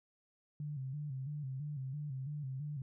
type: tone with vibrato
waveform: sine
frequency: 140 Hz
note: C#3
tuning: 18 cents sharp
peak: -38 dBFS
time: 0.6-2.82 s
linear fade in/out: 2 ms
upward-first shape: square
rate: 3 Hz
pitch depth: 100 cents each way
effects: none